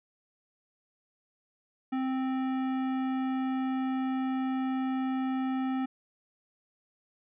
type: tone with tanh clipping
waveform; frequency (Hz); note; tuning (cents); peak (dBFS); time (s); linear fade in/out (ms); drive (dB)
sine; 261.7; C4; 0; -30; 1.92-5.86; 10; 17
effects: resampled to 8000 Hz